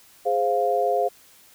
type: chord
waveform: sine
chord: F minor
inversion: first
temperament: equal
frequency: 415.3 / 523.3 / 698.5 Hz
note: Ab4 / C5 / F5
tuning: 0 / 0 / 0 cents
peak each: -25 / -24 / -22 dBFS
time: 0.25-1.09 s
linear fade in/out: 20 ms
effects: white hiss -53 dBFS RMS until 1.54 s